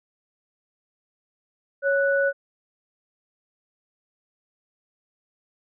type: tone pair together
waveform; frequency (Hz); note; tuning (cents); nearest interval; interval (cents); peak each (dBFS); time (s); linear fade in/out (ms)
sine; 555 / 1480; C#5 / F#6; +2 / 0; octave + perfect fourth; 1698; -20 / -23; 1.82-2.33; 50
effects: none